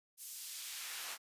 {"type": "noise with high-pass filter sweep", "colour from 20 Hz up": "pink", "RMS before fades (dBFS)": -45, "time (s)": [0.17, 1.18], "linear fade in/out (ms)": 50, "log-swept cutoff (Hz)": [8200, 990], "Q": 0.73, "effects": ["resampled to 32000 Hz"]}